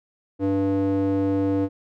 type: tone with band-pass filter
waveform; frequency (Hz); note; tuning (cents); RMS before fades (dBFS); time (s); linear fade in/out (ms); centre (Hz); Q
square; 97.5; G2; -9; -22; 0.39-1.69; 50; 370; 6.8
effects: none